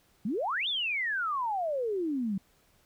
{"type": "exponential two-way sweep", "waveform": "sine", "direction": "up then down", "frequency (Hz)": [185, 3667, 185], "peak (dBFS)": -28, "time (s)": [0.25, 2.38], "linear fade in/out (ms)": 5, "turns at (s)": 0.68, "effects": ["pink hiss -66 dBFS RMS until 2.85 s"]}